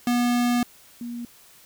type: tone pair in turn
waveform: square / sine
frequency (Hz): 242.4 / 238.2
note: B3 / A#3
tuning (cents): -32 / +38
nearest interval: unison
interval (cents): 30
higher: first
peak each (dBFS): -20 / -30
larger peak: first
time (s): 0.07-0.63 / 1.01-1.25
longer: first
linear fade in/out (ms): 2
effects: white hiss -52 dBFS RMS until 1.65 s